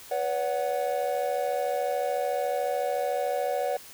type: chord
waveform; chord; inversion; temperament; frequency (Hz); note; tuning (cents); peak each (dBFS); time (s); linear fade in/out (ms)
triangle; B suspended second; none; equal with one note detuned; 493.9 / 567.7 / 740; B4 / C#5 / F#5; 0 / +41 / 0; -29 / -27 / -28; 0.11-3.77; 5
effects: white hiss -47 dBFS RMS until 3.93 s